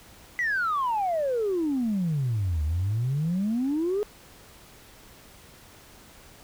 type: exponential two-way sweep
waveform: sine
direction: down then up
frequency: 2009 to 73.42 to 428 Hz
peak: -22 dBFS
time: 0.39-4.03 s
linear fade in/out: 0 ms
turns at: 2.63 s
effects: tanh soft clip ceiling -20 dBFS + pink hiss -51 dBFS RMS until 6.43 s